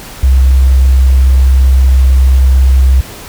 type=tone; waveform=sine; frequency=65.41 Hz; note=C2; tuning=in tune; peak=-3 dBFS; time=0.23-3.01 s; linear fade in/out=5 ms; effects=pink hiss -29 dBFS RMS until 3.28 s